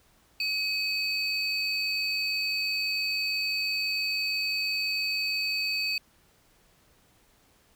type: tone pair together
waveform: triangle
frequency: 2545 / 4546 Hz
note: D#7 / C#8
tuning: +39 / +43 cents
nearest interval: minor seventh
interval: 1004 cents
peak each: -28 dBFS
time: 0.4-5.98 s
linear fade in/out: 2 ms
effects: pink hiss -63 dBFS RMS until 7.75 s